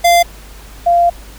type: tone pair in turn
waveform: square / sine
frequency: 692 / 692 Hz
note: F5 / F5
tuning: -16 / -16 cents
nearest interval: unison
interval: 0 cents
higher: neither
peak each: -7 dBFS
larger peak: neither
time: 0.04-0.23 / 0.86-1.1 s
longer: second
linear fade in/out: 10 ms
effects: added 50 Hz sine -34 dBFS peak until 1.38 s + pink hiss -39 dBFS RMS until 1.38 s